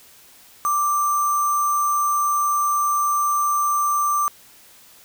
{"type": "tone with sample-and-hold", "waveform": "sine", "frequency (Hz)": 1174.7, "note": "D6", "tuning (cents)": 0, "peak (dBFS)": -17, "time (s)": [0.65, 4.28], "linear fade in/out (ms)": 0, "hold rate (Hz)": 7350, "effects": ["white hiss -49 dBFS RMS until 5.04 s"]}